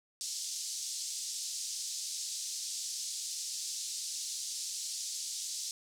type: band-pass noise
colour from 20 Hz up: pink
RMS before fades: -39 dBFS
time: 0.21-5.71 s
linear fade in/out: 0 ms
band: 4700 to 8400 Hz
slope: 24 dB/octave
effects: none